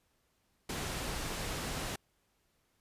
pink low-pass noise, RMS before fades -38 dBFS, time 0.69-1.96 s, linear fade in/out 5 ms, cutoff 11000 Hz, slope 12 dB/octave, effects pink hiss -75 dBFS RMS until 2.8 s + resampled to 32000 Hz

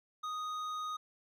triangle tone with hard clipping, 1244.5 Hz, D#6, in tune, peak -38 dBFS, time 0.23-0.97 s, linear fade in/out 10 ms, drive 12 dB, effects none

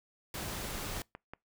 pink noise, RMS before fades -39 dBFS, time 0.34-1.02 s, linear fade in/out 2 ms
click train, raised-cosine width 0.5 ms, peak -28 dBFS, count 4, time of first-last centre 0.78-1.336 s, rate 5.4 Hz
effects noise-tail reverb RT60 0.2 s tail -25 dB re dry

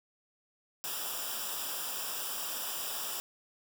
white noise with comb filter, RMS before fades -37 dBFS, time 0.84-3.2 s, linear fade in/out 0 ms, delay 0.47 ms, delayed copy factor -0.8, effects none

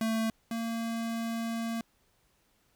square tone pair in turn, 223.3 / 228.8 Hz, A3 / A#3, +26 / -32 cents, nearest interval unison, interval 42 cents, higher second, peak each -28 / -32 dBFS, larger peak first, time 0.01-0.3 / 0.51-1.81 s, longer second, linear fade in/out 2 ms, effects pink hiss -70 dBFS RMS until 2.75 s

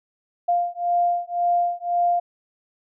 sine beating tone pair, 698.5 / 700.4 Hz, F5 / F5, 0 / +5 cents, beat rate 1.9 Hz, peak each -22 dBFS, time 0.48-2.2 s, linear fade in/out 10 ms, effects none

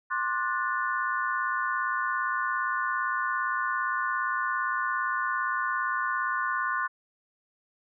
sine chord, D dominant seventh, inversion third, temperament just, 1057.2 / 1174.7 / 1468.3 / 1762 Hz, C6 / D6 / F#6 / A6, +18 / 0 / -14 / +2 cents, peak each -30 / -34 / -30 / -34 dBFS, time 0.1-6.88 s, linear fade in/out 20 ms, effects none

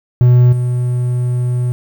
triangle tone with level steps, 123.47 Hz, B2, in tune, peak -3 / -11 dBFS, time 0.21-1.72 s, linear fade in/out 0 ms, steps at 0.52 s, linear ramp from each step 10 ms, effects 7-bit

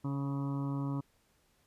harmonic tone with a mistuned harmonic, 139.4 Hz, C#3, 10 cents sharp, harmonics 1 / 2 / 3 / 4 / 5 / 6 / 7 / 8 / 9, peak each -34 / -36 / -52 / -51 / -56 / -56 / -48 / -51 / -53 dBFS, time 0.04-1.01 s, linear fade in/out 10 ms, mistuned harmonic 4, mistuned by -18 cents, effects pink hiss -71 dBFS RMS until 1.66 s + resampled to 32000 Hz

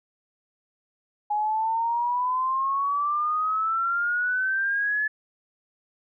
sine exponential sweep, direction up, 830.6 to 1728 Hz, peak -22 dBFS, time 1.3-5.08 s, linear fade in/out 10 ms, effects none

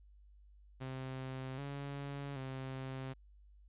sawtooth tone with pitch steps, 131.2 / 140.8 / 132.2 Hz, C3 / C#3 / C3, +5 / +27 / +18 cents, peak -37 dBFS, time 0.8-3.14 s, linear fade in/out 20 ms, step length 780 ms, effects added 50 Hz sine -58 dBFS peak until 3.68 s + resampled to 8000 Hz

